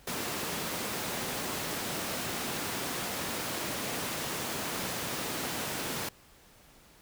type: high-pass noise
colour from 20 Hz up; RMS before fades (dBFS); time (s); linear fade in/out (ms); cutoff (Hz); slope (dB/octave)
pink; -35; 0.07-6.09; 5; 160; 12
effects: pink hiss -58 dBFS RMS until 7.01 s